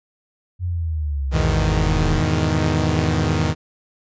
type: linear sweep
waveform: sine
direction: down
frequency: 91.5 to 33.33 Hz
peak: -20 dBFS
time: 0.59-2.23 s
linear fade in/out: 50 ms
type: chord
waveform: sawtooth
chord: E major seventh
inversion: none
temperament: equal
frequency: 82.41 / 103.83 / 123.47 / 155.56 Hz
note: E2 / G#2 / B2 / D#3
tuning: 0 / 0 / 0 / 0 cents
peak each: -18 / -20 / -23 / -17 dBFS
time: 1.31-3.55 s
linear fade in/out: 50 ms
effects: resampled to 16000 Hz